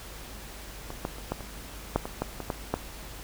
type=clicks; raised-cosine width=1 ms; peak=-23 / -15 / -29 / -14 / -28 / -9 / -19 / -13 / -20 / -14 / -11 dBFS; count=11; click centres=0.904 / 1.051 / 1.184 / 1.32 / 1.407 / 1.96 / 2.055 / 2.22 / 2.403 / 2.502 / 2.74 s; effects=added 50 Hz sine -44 dBFS peak until 3.23 s + pink hiss -44 dBFS RMS until 3.23 s